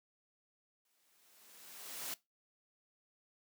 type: noise with exponential growth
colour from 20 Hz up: white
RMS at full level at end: -40 dBFS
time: 0.85-2.14 s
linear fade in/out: 2 ms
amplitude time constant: 280 ms
effects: noise-tail reverb RT60 0.2 s tail -20 dB re dry + high-pass 200 Hz 12 dB/octave